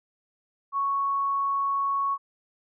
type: tone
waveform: sine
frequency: 1108.7 Hz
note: C#6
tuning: in tune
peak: -23 dBFS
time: 0.72-2.18 s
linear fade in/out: 50 ms
effects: none